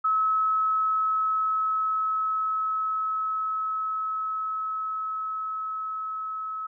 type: tone with level ramp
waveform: sine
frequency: 1291 Hz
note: E6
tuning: 37 cents flat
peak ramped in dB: -20 to -30 dBFS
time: 0.04-6.67 s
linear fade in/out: 10 ms
effects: none